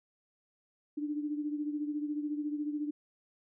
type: beating tone pair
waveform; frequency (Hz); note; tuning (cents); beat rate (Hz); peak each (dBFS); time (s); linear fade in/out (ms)
sine; 295.1 / 309.1; D4 / D#4; +8 / -11; 14; -33 / -40; 0.97-2.91; 10
effects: none